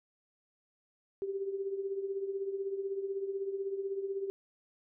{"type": "tone with tremolo", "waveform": "sine", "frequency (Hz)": 392, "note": "G4", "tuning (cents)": 0, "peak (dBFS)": -30, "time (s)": [1.22, 4.3], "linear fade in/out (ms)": 0, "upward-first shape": "triangle", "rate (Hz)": 16, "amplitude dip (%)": 70, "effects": []}